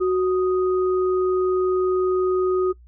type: tone pair together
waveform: sine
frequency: 370 / 1244.5 Hz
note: F#4 / D#6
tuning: 0 / 0 cents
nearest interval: octave + major sixth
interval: 2100 cents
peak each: -17 / -29 dBFS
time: 0-2.73 s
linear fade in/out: 20 ms
effects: noise-tail reverb RT60 0.1 s tail -21 dB re dry + added 60 Hz sine -45 dBFS peak until 2.87 s